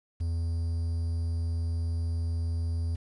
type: tone with quantisation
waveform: triangle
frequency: 83.4 Hz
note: E2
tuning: 21 cents sharp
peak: -25 dBFS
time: 0.2-2.96 s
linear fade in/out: 10 ms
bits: 9
effects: resampled to 24000 Hz